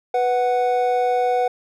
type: tone pair together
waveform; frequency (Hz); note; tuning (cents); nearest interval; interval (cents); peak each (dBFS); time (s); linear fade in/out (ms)
triangle; 493.9 / 740; B4 / F#5; 0 / 0; perfect fifth; 700; -18 / -17; 0.14-1.48; 5
effects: none